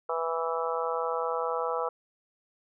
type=harmonic tone; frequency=164.6 Hz; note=E3; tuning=2 cents flat; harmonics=3 / 4 / 5 / 6 / 7 / 8; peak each=-31 / -36 / -36 / -36 / -36 / -35 dBFS; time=0.09-1.89 s; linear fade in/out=5 ms; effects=none